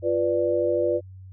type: chord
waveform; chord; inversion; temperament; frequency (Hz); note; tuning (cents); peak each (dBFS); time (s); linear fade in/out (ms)
sine; B diminished; second; equal; 349.2 / 493.9 / 587.3; F4 / B4 / D5; 0 / 0 / 0; -25 / -24 / -24; 0.02-1.01; 50
effects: added 94 Hz sine -40 dBFS peak until 1.32 s